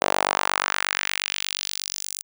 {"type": "tone with high-pass filter sweep", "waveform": "sawtooth", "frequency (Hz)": 48.42, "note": "G1", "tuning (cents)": -21, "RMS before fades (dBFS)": -26, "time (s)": [0.01, 2.23], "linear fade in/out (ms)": 10, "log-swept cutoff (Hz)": [600, 7700], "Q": 1.7, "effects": []}